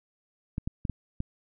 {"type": "clicks", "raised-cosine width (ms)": 5, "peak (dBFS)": -18, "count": 5, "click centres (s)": [0.581, 0.675, 0.852, 0.897, 1.204], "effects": []}